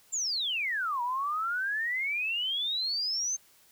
sine exponential two-way sweep, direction down then up, 7440 to 945 to 6400 Hz, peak -28 dBFS, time 0.12-3.37 s, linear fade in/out 20 ms, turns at 1.02 s, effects white hiss -61 dBFS RMS until 3.71 s

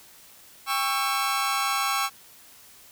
sawtooth chord, C# diminished, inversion second, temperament just, 798.3 / 1108.7 / 1330.5 Hz, G5 / C#6 / E6, +31 / 0 / +16 cents, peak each -26 / -23 / -25 dBFS, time 0.66-2.1 s, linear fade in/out 50 ms, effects white hiss -51 dBFS RMS until 2.91 s

